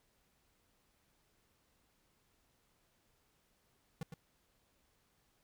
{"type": "tone with echo", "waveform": "square", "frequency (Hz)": 160, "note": "D#3", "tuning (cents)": 49, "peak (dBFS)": -39, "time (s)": [4.01, 4.03], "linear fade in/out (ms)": 2, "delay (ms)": 110, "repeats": 1, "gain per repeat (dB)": -7, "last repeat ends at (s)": 4.14, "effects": ["pink hiss -75 dBFS RMS until 5.43 s"]}